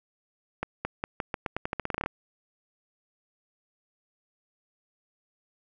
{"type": "accelerating click train", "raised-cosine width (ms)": 0.5, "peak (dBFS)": -14, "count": 17, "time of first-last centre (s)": [0.63, 2.061], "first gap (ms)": 220, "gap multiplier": 0.86, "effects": []}